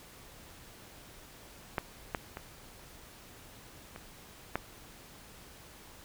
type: clicks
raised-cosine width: 0.5 ms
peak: -15 / -16 / -25 / -29 / -15 dBFS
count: 5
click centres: 1.782 / 2.148 / 2.371 / 3.961 / 4.556 s
effects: pink hiss -53 dBFS RMS until 6.04 s